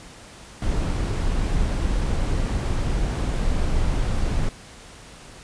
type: noise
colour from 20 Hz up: brown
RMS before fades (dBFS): -22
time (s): 0.62-4.49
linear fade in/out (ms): 2
effects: pink hiss -44 dBFS RMS until 5.43 s + resampled to 22050 Hz